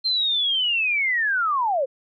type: linear sweep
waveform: sine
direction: down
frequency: 4186 to 493.9 Hz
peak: -19 dBFS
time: 0.04-1.86 s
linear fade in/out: 20 ms
effects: none